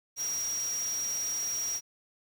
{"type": "tone in noise", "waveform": "sine", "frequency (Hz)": 5690, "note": "F8", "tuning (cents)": 31, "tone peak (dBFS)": -30, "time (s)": [0.16, 1.81], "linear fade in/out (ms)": 50, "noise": "white", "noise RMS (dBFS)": -42, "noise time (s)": [0.16, 1.81], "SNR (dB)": 9, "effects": []}